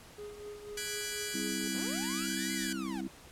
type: tone with tremolo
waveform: triangle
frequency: 415.3 Hz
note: G#4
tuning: in tune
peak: -38 dBFS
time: 0.18-1.68 s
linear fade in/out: 5 ms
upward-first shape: triangle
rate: 4.1 Hz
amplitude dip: 65%
type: chord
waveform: 10% pulse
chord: G# half-diminished seventh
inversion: third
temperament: equal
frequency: 1480 / 1661.2 / 1975.5 / 2349 Hz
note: F#6 / G#6 / B6 / D7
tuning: 0 / 0 / 0 / 0 cents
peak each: -33 / -32 / -35 / -31 dBFS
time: 0.77-2.73 s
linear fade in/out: 5 ms
type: harmonic tone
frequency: 65.5 Hz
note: C2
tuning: 2 cents sharp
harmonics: 3 / 4 / 5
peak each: -39 / -39 / -39 dBFS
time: 1.34-3.08 s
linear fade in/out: 5 ms
type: linear two-way sweep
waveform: sawtooth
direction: up then down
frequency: 151.4 to 2084 to 710 Hz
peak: -39 dBFS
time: 1.74-3.01 s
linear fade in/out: 5 ms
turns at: 2.53 s
effects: pink hiss -54 dBFS RMS until 3.31 s + low-pass 12000 Hz 12 dB/octave